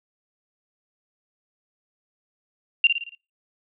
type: tone with echo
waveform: sine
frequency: 2772 Hz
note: F7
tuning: 14 cents flat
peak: -11 dBFS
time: 2.84-2.87 s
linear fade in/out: 2 ms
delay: 56 ms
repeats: 5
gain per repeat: -6 dB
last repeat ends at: 3.15 s
effects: noise-tail reverb RT60 0.3 s tail -26 dB re dry